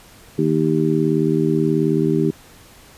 harmonic tone, 78.6 Hz, D#2, 18 cents sharp, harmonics 2 / 3 / 4 / 5, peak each -20 / -22 / -20 / -20 dBFS, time 0.38-2.31 s, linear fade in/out 10 ms, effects pink hiss -46 dBFS RMS until 2.97 s + resampled to 32000 Hz

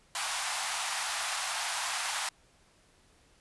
pink high-pass noise, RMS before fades -33 dBFS, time 0.15-2.29 s, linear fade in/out 2 ms, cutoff 720 Hz, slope 48 dB/octave, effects pink hiss -64 dBFS RMS until 3.4 s + resampled to 24000 Hz

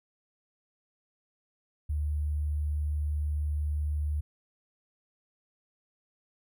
sine tone with sample-and-hold, 74.5 Hz, D2, 25 cents sharp, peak -27 dBFS, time 1.89-4.21 s, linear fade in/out 10 ms, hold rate 11025 Hz, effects none

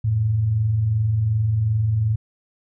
sine tone pair together, 87.31 / 110 Hz, F2 / A2, 0 / 0 cents, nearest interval major third, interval 400 cents, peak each -29 / -17 dBFS, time 0.04-2.16 s, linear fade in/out 10 ms, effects none

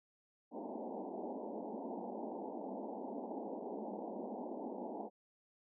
pink band-pass noise, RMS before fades -44 dBFS, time 0.51-5.1 s, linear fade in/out 50 ms, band 200 to 920 Hz, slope 96 dB/octave, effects none

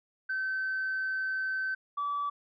sine tone pair in turn, 1537 / 1151.4 Hz, G6 / D6, -35 / -35 cents, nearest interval perfect fourth, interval 500 cents, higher first, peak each -28 dBFS, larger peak neither, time 0.29-1.75 / 1.97-2.3 s, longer first, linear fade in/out 10 ms, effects tanh soft clip ceiling -26 dBFS

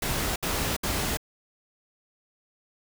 pink noise bursts, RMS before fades -28 dBFS, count 3, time 0.02-1.172 s, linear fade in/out 5 ms, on 340 ms, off 66 ms, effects none

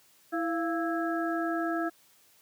harmonic tone with a mistuned harmonic, 329 Hz, E4, 3 cents flat, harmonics 1 / 2 / 4 / 5, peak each -30 / -33 / -36 / -37 dBFS, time 0.32-1.9 s, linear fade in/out 20 ms, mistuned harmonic 2, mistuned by +77 cents, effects white hiss -62 dBFS RMS until 2.41 s + high-pass 80 Hz 12 dB/octave

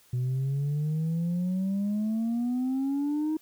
sine exponential sweep, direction up, 123 to 316 Hz, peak -23 dBFS, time 0.13-3.37 s, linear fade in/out 5 ms, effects tanh soft clip ceiling -24 dBFS + white hiss -60 dBFS RMS until 3.41 s

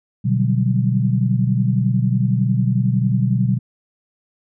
sine chord, G major seventh, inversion first, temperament equal, 123.47 / 146.83 / 185 / 196 Hz, B2 / D3 / F#3 / G3, 0 / 0 / 0 / 0 cents, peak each -17 / -23 / -21 / -22 dBFS, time 0.24-3.59 s, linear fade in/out 20 ms, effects none

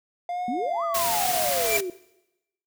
triangle tone with vibrato, 698.5 Hz, F5, in tune, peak -25 dBFS, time 0.29-1.78 s, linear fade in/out 2 ms, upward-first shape sine, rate 1.2 Hz, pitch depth 70 cents each way
sine exponential two-way sweep, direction up then down, 220 to 1266 to 350 Hz, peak -27 dBFS, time 0.48-1.9 s, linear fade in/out 2 ms, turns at 0.84 s
white noise, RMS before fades -27 dBFS, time 0.94-1.81 s, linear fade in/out 10 ms
square tone with exponential growth, 2349 Hz, D7, in tune, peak -21 dBFS, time 1.53-1.77 s, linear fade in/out 5 ms, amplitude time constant 51 ms
effects noise-tail reverb RT60 0.9 s tail -20 dB re dry

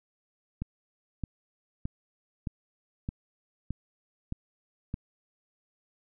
click train, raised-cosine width 5 ms, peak -20 dBFS, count 8, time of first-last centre 0.62-4.941 s, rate 1.62 Hz, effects none

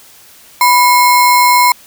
sine tone with sample-and-hold, 986 Hz, B5, 3 cents flat, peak -5 dBFS, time 0.61-1.72 s, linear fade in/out 2 ms, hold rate 3150 Hz, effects white hiss -41 dBFS RMS until 1.86 s

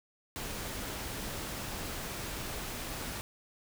pink noise, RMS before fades -39 dBFS, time 0.36-3.21 s, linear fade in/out 0 ms, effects none

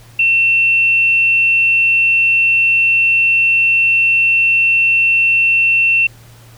sine tone, 2700 Hz, E7, 41 cents sharp, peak -9 dBFS, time 0.19-6.07 s, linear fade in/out 5 ms, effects added 116 Hz sine -40 dBFS peak until 6.57 s + pink hiss -45 dBFS RMS until 6.57 s

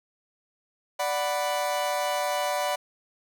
40% pulse chord, B minor, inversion first, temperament equal, 587.3 / 740 / 987.8 Hz, D5 / F#5 / B5, 0 / 0 / 0 cents, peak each -28 / -29 / -30 dBFS, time 0.99-2.76 s, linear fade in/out 10 ms, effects none

